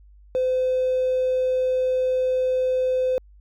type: tone with hard clipping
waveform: triangle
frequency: 512 Hz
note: C5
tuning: 38 cents flat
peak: -19 dBFS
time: 0.35-3.18 s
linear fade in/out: 0 ms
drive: 3 dB
effects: added 50 Hz sine -47 dBFS peak until 3.4 s